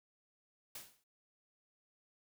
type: noise with exponential decay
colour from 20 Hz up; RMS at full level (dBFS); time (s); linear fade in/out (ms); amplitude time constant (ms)
white; -44; 0.75-1.04; 5; 63
effects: none